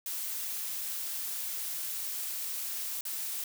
blue noise with dropouts, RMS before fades -36 dBFS, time 0.06-3.44 s, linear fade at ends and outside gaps 2 ms, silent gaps 3.01-3.052 s, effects none

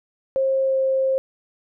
sine tone with pitch glide, 534 to 530.9 Hz, C5 to C5, +35 to +25 cents, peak -17 dBFS, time 0.36-1.18 s, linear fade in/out 0 ms, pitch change -10 cents, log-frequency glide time 0.65-0.76 s, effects none

